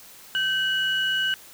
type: tone pair together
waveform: sine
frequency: 1545.7 / 2934 Hz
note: G6 / F#7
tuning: -25 / -15 cents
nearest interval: major seventh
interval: 1110 cents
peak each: -23 dBFS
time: 0.35-1.34 s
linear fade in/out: 0 ms
effects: tanh soft clip ceiling -16 dBFS + white hiss -47 dBFS RMS until 1.53 s